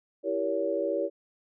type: chord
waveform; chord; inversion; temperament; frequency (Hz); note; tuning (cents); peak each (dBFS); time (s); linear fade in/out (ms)
sine; E diminished seventh; none; equal with one note detuned; 329.6 / 392 / 466.2 / 564.7; E4 / G4 / Bb4 / Db5; 0 / 0 / 0 / +32; -33 / -32 / -33 / -29; 0.23-1.1; 50
effects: none